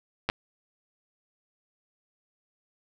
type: clicks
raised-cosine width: 0.3 ms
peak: -10 dBFS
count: 2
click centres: 0.29 / 0.299 s
effects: none